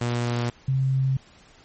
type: tone pair in turn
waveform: sawtooth / sine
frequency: 119.9 / 133.15 Hz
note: A#2 / C3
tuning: +49 / +31 cents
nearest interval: major second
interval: 182 cents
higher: second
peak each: -19 / -19 dBFS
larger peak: neither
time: 0.01-0.5 / 0.68-1.17 s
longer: neither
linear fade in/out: 5 ms
effects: pink hiss -53 dBFS RMS until 1.64 s + MP3 32 kbps